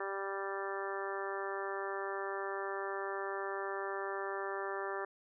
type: harmonic tone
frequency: 196 Hz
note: G3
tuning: in tune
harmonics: 2 / 3 / 4 / 5 / 6 / 7 / 8 / 9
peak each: -40 / -45 / -45 / -46 / -44 / -47 / -49 / -45 dBFS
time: 0-5.05 s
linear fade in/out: 5 ms
effects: none